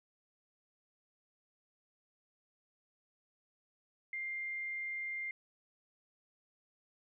sine tone, 2100 Hz, C7, 6 cents sharp, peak -37 dBFS, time 4.13-5.31 s, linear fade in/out 2 ms, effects none

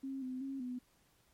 sine tone with pitch steps, 269.1 / 256.2 / 271.1 / 249.4 Hz, C4 / C4 / C#4 / B3, +49 / -36 / -38 / +17 cents, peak -38 dBFS, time 0.03-0.79 s, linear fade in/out 10 ms, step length 190 ms, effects pink hiss -71 dBFS RMS until 1.33 s + MP3 64 kbps

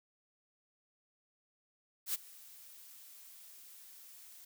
blue noise with ADSR envelope, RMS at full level -33 dBFS, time 2.06-4.45 s, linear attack 83 ms, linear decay 19 ms, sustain -22 dB, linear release 6 ms, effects none

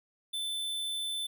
square tone, 3526 Hz, A7, 3 cents sharp, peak -33 dBFS, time 0.33-1.27 s, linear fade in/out 10 ms, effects none

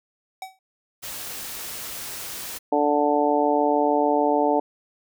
square tone with exponential decay, 759 Hz, F#5, 44 cents sharp, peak -29 dBFS, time 0.42-0.59 s, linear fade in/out 2 ms, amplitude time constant 36 ms
white noise, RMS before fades -34 dBFS, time 1.02-2.59 s, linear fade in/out 20 ms
harmonic tone, 146.83 Hz, D3, in tune, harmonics 2 / 3 / 4 / 5 / 6, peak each -24 / -24 / -24 / -24 / -24 dBFS, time 2.72-4.6 s, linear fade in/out 5 ms
effects none

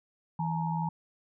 sine tone cluster, 163.9 / 853 / 934 Hz, E3 / G#5 / A#5, -10 / +46 / +3 cents, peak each -30 / -35 / -35 dBFS, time 0.39-0.89 s, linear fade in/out 5 ms, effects none

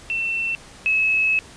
sine tone pair in turn, 2690 / 2583 Hz, E7 / E7, +34 / -36 cents, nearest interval minor second, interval 70 cents, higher first, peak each -21 / -16 dBFS, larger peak second, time 0.1-0.55 / 0.86-1.39 s, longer second, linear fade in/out 0 ms, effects pink hiss -44 dBFS RMS until 1.56 s + resampled to 22050 Hz

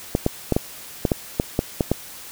clicks, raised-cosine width 2 ms, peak -4 dBFS, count 10, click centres 0.151 / 0.264 / 0.523 / 0.565 / 1.052 / 1.118 / 1.399 / 1.591 / 1.808 / 1.916 s, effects white hiss -39 dBFS RMS until 2.31 s

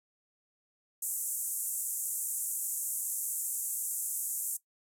pink band-pass noise, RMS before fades -35 dBFS, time 1.02-4.57 s, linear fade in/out 5 ms, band 7300 to 14000 Hz, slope 48 dB/octave, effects noise-tail reverb RT60 0.1 s tail -17 dB re dry

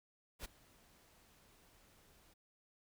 pink noise with ADSR envelope, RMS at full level -45 dBFS, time 0.39-2.34 s, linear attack 59 ms, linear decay 13 ms, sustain -22 dB, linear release 11 ms, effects none

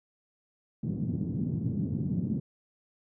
white band-pass noise, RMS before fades -31 dBFS, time 0.83-2.4 s, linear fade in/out 5 ms, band 110 to 220 Hz, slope 24 dB/octave, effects none

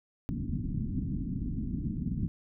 white low-pass noise, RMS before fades -33 dBFS, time 0.29-2.28 s, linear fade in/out 0 ms, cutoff 270 Hz, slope 48 dB/octave, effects none

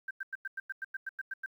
sine tone bursts, 1568 Hz, G6, in tune, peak -34 dBFS, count 12, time 0.08-1.461 s, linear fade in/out 5 ms, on 28 ms, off 95 ms, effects 11-bit

